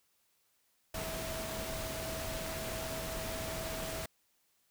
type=tone in noise; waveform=sine; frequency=648 Hz; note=E5; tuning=30 cents flat; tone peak=-42 dBFS; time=0.94-4.06 s; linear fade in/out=5 ms; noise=pink; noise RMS=-40 dBFS; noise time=0.94-4.06 s; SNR=-5 dB; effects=white hiss -74 dBFS RMS until 4.7 s